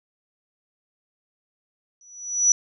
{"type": "tone with exponential growth", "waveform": "sine", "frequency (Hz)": 5900, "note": "F#8", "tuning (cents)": -6, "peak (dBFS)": -11, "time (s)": [2.01, 2.52], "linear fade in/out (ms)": 1, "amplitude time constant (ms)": 110, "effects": []}